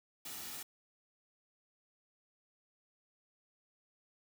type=noise with comb filter; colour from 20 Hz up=white; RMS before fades=-45 dBFS; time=0.25-0.63 s; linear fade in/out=5 ms; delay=1.9 ms; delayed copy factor=-0.5; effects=none